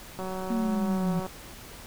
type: click train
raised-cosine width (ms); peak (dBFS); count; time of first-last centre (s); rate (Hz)
1; -22; 202; 0.19-1.265; 187
type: linear sweep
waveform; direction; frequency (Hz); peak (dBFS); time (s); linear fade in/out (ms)
sine; down; 233.1 to 168.8; -25; 0.5-1.2; 5
effects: pink hiss -45 dBFS RMS until 1.86 s